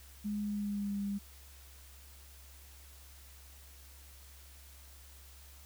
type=tone with pitch glide; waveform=sine; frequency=207.7 to 200.7 Hz; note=G#3 to G3; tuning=0 to +41 cents; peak=-33 dBFS; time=0.24-1.19 s; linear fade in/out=20 ms; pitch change=-59 cents; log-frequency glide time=0.4-0.99 s; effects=added 68 Hz sine -54 dBFS peak until 5.65 s + white hiss -58 dBFS RMS until 5.65 s